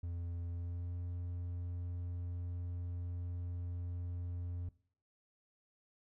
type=tone with pitch glide; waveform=triangle; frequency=86.1 to 87.86 Hz; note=F2 to F2; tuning=-24 to +11 cents; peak=-36 dBFS; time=0.03-4.69 s; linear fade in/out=5 ms; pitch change=+35 cents; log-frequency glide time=0.49-0.94 s; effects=noise-tail reverb RT60 0.5 s tail -19 dB re dry